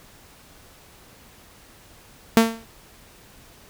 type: tone with exponential decay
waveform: sawtooth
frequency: 226.6 Hz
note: A#3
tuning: 49 cents flat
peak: -5 dBFS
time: 2.37-2.65 s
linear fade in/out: 0 ms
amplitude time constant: 59 ms
effects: pink hiss -50 dBFS RMS until 3.69 s